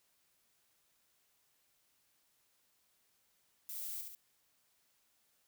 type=noise with echo; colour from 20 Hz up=violet; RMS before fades=-44 dBFS; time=3.69-4.01 s; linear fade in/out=0 ms; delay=70 ms; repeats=2; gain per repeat=-4 dB; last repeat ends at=4.15 s; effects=white hiss -75 dBFS RMS until 5.47 s